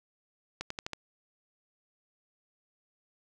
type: accelerating click train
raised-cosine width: 0.2 ms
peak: -18 dBFS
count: 5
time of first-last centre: 0.61-0.933 s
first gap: 94 ms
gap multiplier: 0.9
effects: none